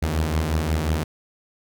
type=beating tone pair; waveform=sawtooth; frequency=74.1 / 79.7 Hz; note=D2 / D#2; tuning=+16 / +42 cents; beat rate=5.6 Hz; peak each=-22 / -18 dBFS; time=0.02-1.04 s; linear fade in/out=10 ms; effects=none